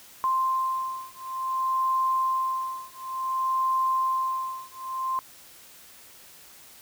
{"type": "beating tone pair", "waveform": "sine", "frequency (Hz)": [1046.5, 1047.06], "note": ["C6", "C6"], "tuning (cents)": [0, 1], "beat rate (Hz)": 0.56, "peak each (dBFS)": -27, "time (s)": [0.24, 5.19], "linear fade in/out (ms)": 0, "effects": ["white hiss -50 dBFS RMS until 6.81 s"]}